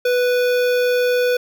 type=tone with notch filter; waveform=square; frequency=493.9 Hz; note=B4; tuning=in tune; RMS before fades=-17 dBFS; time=0.05-1.37 s; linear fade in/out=5 ms; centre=8400 Hz; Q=0.92; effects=none